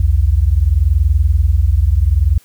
sine tone pair together, 61.74 / 82.41 Hz, B1 / E2, 0 / 0 cents, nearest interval perfect fourth, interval 500 cents, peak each -12 dBFS, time 0-2.38 s, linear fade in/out 5 ms, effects white hiss -50 dBFS RMS until 2.44 s

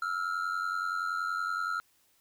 triangle ring-modulated tone, 1364 Hz, F6, 41 cents flat, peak -25 dBFS, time 0.02-1.8 s, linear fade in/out 0 ms, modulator 45.3 Hz, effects white hiss -68 dBFS RMS until 2.2 s

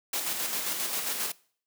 white noise with tremolo, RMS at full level -30 dBFS, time 0.13-1.32 s, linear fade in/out 5 ms, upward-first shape square, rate 7.5 Hz, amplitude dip 35%, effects noise-tail reverb RT60 0.5 s tail -22 dB re dry + high-pass 200 Hz 12 dB/octave

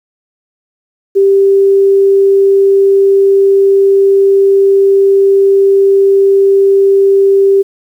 sine tone, 392.8 Hz, G4, 4 cents sharp, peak -4 dBFS, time 1.15-7.63 s, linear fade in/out 20 ms, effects 7-bit

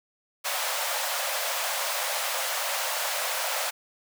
pink high-pass noise, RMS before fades -29 dBFS, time 0.44-3.71 s, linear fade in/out 20 ms, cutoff 520 Hz, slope 96 dB/octave, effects none

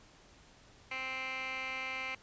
15% pulse tone with band-pass filter, 261.6 Hz, C4, in tune, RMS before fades -39 dBFS, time 0.91-2.15 s, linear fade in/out 5 ms, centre 2100 Hz, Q 4.6, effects pink hiss -60 dBFS RMS until 2.22 s + resampled to 16000 Hz

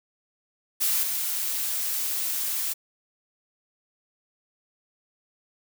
blue noise with level steps, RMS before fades -24 / -28 dBFS, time 0.8-2.74 s, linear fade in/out 20 ms, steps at 1.03 s, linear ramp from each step 2 ms, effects none

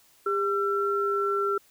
sine tone pair together, 401.2 / 1349.5 Hz, G4 / E6, +40 / +40 cents, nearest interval octave + major sixth, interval 2100 cents, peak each -26 / -26 dBFS, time 0.26-1.58 s, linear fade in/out 5 ms, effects white hiss -60 dBFS RMS until 1.7 s

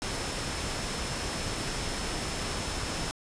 sine tone in noise, 5274 Hz, E8, in tune, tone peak -43 dBFS, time 0.02-3.11 s, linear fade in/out 0 ms, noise pink, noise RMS -33 dBFS, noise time 0.02-3.11 s, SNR -13 dB, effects resampled to 22050 Hz

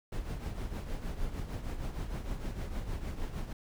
brown noise with tremolo, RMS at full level -34 dBFS, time 0.12-3.53 s, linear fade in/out 5 ms, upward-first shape triangle, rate 6.5 Hz, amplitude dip 65%, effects none

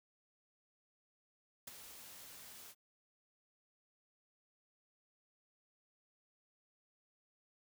white noise with ADSR envelope, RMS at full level -45 dBFS, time 1.67-2.75 s, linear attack 7 ms, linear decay 15 ms, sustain -9 dB, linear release 53 ms, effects none

